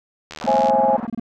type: click train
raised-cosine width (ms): 0.2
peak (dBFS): -16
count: 31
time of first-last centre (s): 0.31-0.697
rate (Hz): 77.5
type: band-pass noise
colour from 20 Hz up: white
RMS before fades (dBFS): -34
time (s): 0.41-1.07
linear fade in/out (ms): 5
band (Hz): 510 to 1100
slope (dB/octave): 24
type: tone bursts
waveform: triangle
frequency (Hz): 229.8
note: A#3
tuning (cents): -25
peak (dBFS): -20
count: 16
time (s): 0.44-1.197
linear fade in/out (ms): 2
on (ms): 22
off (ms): 27
type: chord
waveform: sine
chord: C augmented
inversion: none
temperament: equal with one note detuned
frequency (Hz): 533.3 / 659.3 / 830.6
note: C5 / E5 / G#5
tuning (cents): +33 / 0 / 0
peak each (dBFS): -19 / -21 / -16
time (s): 0.47-0.97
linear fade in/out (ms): 10
effects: none